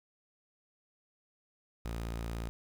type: tone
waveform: sawtooth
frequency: 57 Hz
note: A#1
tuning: 38 cents flat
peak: -32 dBFS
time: 1.85-2.49 s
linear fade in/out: 0 ms
effects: 10-bit